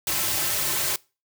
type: noise with comb filter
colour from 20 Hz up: white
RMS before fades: -25 dBFS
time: 0.07-0.96 s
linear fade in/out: 2 ms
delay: 4.2 ms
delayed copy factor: -0.8
effects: noise-tail reverb RT60 0.3 s tail -23 dB re dry